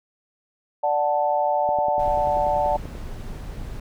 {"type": "chord", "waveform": "sine", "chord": "D major", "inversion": "none", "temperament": "equal", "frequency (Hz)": [587.3, 740, 880], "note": ["D5", "F#5", "A5"], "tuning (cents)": [0, 0, 0], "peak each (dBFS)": -23, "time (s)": [0.83, 2.77], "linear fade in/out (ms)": 10}
{"type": "click train", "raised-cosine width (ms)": 2, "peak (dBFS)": -23, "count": 14, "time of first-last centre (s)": [1.69, 2.952], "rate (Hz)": 10.3}
{"type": "noise", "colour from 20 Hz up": "brown", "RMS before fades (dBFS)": -33, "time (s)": [1.99, 3.8], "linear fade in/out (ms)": 5}
{"effects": []}